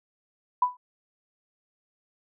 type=tone with exponential decay; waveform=sine; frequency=992 Hz; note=B5; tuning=7 cents sharp; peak=-15 dBFS; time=0.62-0.77 s; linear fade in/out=5 ms; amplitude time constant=32 ms; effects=none